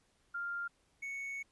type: tone pair in turn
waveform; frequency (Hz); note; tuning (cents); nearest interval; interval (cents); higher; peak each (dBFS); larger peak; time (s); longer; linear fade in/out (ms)
sine / triangle; 1396.9 / 2217; F6 / C#7; 0 / 0; minor sixth; 800; second; -36 / -37; first; 0.34-0.68 / 1.02-1.43; second; 10
effects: pink hiss -73 dBFS RMS until 1.51 s + resampled to 24000 Hz